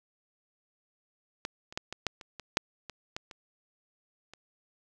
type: clicks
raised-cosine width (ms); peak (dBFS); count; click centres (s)
0.2; -16 / -28 / -14 / -20 / -11 / -28 / -24 / -6 / -23 / -18 / -28 / -30; 12; 1.451 / 1.725 / 1.775 / 1.926 / 2.067 / 2.212 / 2.397 / 2.571 / 2.897 / 3.165 / 3.312 / 4.336
effects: none